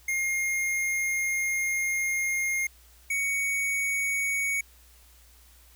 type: tone pair in turn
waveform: square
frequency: 2131 / 2235 Hz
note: C7 / C#7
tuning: +31 / +14 cents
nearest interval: minor second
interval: 83 cents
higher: second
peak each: -26 dBFS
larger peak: neither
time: 0.08-2.67 / 3.1-4.61 s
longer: first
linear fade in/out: 5 ms
effects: added 60 Hz sine -55 dBFS peak until 5.75 s + white hiss -58 dBFS RMS until 5.75 s